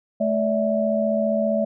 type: tone cluster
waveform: sine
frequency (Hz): 216.6 / 576 / 651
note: A3 / D5 / E5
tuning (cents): -27 / -34 / -22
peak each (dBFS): -23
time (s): 0.2-1.65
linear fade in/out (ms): 10
effects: none